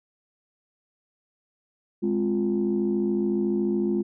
sine chord, F minor, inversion first, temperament equal, 207.7 / 261.6 / 349.2 Hz, Ab3 / C4 / F4, 0 / 0 / 0 cents, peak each -24 / -30 / -24 dBFS, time 2.02-4.03 s, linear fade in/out 20 ms, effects tanh soft clip ceiling -15 dBFS

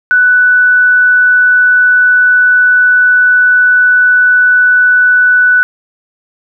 sine tone, 1488 Hz, F#6, 9 cents sharp, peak -4 dBFS, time 0.11-5.63 s, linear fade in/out 0 ms, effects none

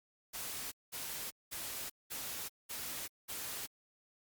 white noise bursts, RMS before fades -42 dBFS, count 6, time 0.33-3.67 s, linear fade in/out 20 ms, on 390 ms, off 200 ms, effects Opus 48 kbps

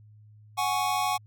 square chord, F# suspended second, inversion none, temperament just, 740 / 832.5 / 1110 Hz, F#5 / G#5 / C#6, 0 / +4 / +2 cents, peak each -30 dBFS, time 0.57-1.18 s, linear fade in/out 20 ms, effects added 106 Hz sine -50 dBFS peak until 1.26 s

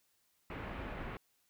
pink low-pass noise, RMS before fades -43 dBFS, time 0.5-1.17 s, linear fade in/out 2 ms, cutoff 2500 Hz, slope 24 dB/octave, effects white hiss -75 dBFS RMS until 1.49 s

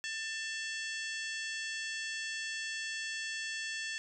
harmonic tone with a mistuned harmonic, 890 Hz, A5, 20 cents sharp, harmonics 2 / 3 / 4 / 5 / 6 / 7 / 8 / 9, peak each -39 / -43 / -45 / -47 / -49 / -50 / -51 / -52 dBFS, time 0.04-3.98 s, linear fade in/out 0 ms, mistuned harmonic 4, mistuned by -100 cents, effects none

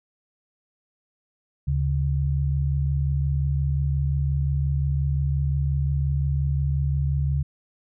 sine tone pair together, 74 / 139.69 Hz, D2 / C#3, +14 / +14 cents, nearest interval major seventh, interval 1100 cents, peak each -23 dBFS, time 1.67-7.43 s, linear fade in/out 10 ms, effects none

